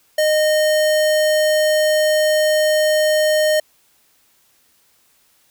square tone, 615 Hz, D#5, 20 cents flat, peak -14 dBFS, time 0.18-3.6 s, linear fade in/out 5 ms, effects white hiss -58 dBFS RMS until 5.5 s

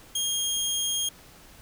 20% pulse tone, 3242 Hz, G#7, 42 cents flat, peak -20 dBFS, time 0.15-1.09 s, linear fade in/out 5 ms, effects pink hiss -51 dBFS RMS until 1.61 s

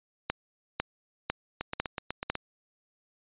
two click trains, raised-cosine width 0.3 ms, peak -16 / -11 dBFS, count 7 / 5, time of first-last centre 1.61-2.353 / 0.3-2.3 s, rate 8.07 / 2 Hz, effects resampled to 8000 Hz

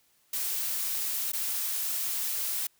blue noise with dropouts, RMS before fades -31 dBFS, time 0.33-2.67 s, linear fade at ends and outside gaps 5 ms, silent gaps 1.319-1.332 s, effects white hiss -67 dBFS RMS until 2.79 s

